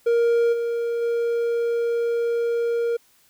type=tone with level steps; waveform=triangle; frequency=468.5 Hz; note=A#4; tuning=9 cents sharp; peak=-14 / -20 / -18 dBFS; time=0.06-2.97 s; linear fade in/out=10 ms; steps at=0.52 / 1.01 s; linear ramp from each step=20 ms; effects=white hiss -59 dBFS RMS until 3.29 s